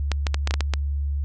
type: clicks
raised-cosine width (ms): 0.2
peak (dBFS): -7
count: 8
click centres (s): 0.117 / 0.268 / 0.344 / 0.474 / 0.509 / 0.54 / 0.607 / 0.737
effects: added 71 Hz sine -22 dBFS peak until 1.24 s + resampled to 24000 Hz